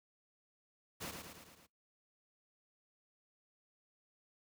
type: noise with echo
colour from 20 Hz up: pink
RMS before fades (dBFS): -43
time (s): 1-1.12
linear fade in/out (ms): 20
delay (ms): 110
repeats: 5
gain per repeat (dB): -4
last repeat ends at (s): 1.67
effects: noise-tail reverb RT60 0.2 s tail -24 dB re dry + high-pass 80 Hz 12 dB/octave